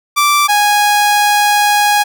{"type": "tone pair in turn", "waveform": "sawtooth", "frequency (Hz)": [1170, 827.3], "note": ["D6", "G#5"], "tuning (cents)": [-7, -7], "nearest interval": "tritone", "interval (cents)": 600, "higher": "first", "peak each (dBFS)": -5, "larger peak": "neither", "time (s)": [[0.16, 0.48], [0.48, 2.04]], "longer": "second", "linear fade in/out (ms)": 20, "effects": []}